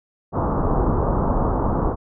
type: low-pass noise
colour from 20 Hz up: pink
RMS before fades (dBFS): -20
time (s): 0.32-1.96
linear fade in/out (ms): 50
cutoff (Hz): 1200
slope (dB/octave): 48
effects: none